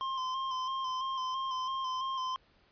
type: tone with vibrato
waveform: square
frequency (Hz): 1046.5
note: C6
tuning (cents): 0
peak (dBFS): -33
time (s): 0.01-2.36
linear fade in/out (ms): 0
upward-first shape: square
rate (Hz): 3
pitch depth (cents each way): 25
effects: pink hiss -66 dBFS RMS until 2.71 s + resampled to 11025 Hz